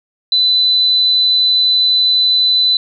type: tone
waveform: sine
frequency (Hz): 4004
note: B7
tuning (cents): +23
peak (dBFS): -9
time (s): 0.32-2.77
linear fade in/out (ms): 2
effects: none